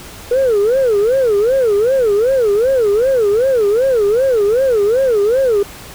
sine tone with vibrato, 466.2 Hz, A#4, in tune, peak -8 dBFS, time 0.31-5.63 s, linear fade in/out 5 ms, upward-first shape sine, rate 2.6 Hz, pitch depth 260 cents each way, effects tanh soft clip ceiling -8 dBFS + pink hiss -34 dBFS RMS until 5.94 s

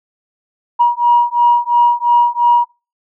sine beating tone pair, 955 / 957.9 Hz, A#5 / A#5, +42 / +47 cents, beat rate 2.9 Hz, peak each -11 dBFS, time 0.79-2.65 s, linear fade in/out 20 ms, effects noise-tail reverb RT60 0.3 s tail -24 dB re dry + tanh soft clip ceiling -1 dBFS

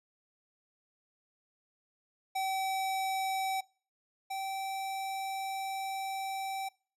square tone pair in turn, 767 / 774.1 Hz, G5 / G5, -38 / -22 cents, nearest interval unison, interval 16 cents, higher second, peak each -31 / -35 dBFS, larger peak first, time 2.35-3.61 / 4.3-6.69 s, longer second, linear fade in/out 10 ms, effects noise-tail reverb RT60 0.4 s tail -24 dB re dry + resampled to 32000 Hz

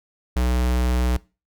square tone, 61.74 Hz, B1, in tune, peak -19 dBFS, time 0.36-1.17 s, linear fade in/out 5 ms, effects noise-tail reverb RT60 0.3 s tail -21 dB re dry

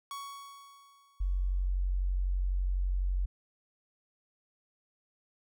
45% pulse tone with exponential decay, 1117 Hz, C#6, 13 cents sharp, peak -37 dBFS, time 0.11-1.68 s, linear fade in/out 1 ms, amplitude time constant 340 ms
sine tone, 46 Hz, F#1, 9 cents flat, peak -27 dBFS, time 1.2-3.26 s, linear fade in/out 10 ms
effects none

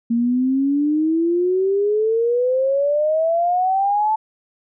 sine exponential sweep, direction up, 230 to 880 Hz, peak -15 dBFS, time 0.1-4.16 s, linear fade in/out 10 ms, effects none

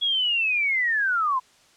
sine linear sweep, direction down, 3367 to 987.8 Hz, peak -20 dBFS, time 0.01-1.4 s, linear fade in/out 20 ms, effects white hiss -57 dBFS RMS until 1.76 s + low-pass 7000 Hz 12 dB/octave

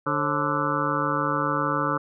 harmonic tone with a mistuned harmonic, 146.83 Hz, D3, in tune, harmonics 1 / 2 / 3 / 4 / 6 / 7 / 8 / 9 / 10, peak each -32 / -30 / -34 / -31 / -34 / -32 / -28 / -28 / -33 dBFS, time 0.06-1.98 s, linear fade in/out 10 ms, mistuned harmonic 4, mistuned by -130 cents, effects none

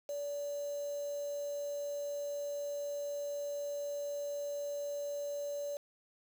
sine tone with quantisation, 576 Hz, D5, 34 cents flat, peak -36 dBFS, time 0.09-5.77 s, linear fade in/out 2 ms, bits 8, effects none

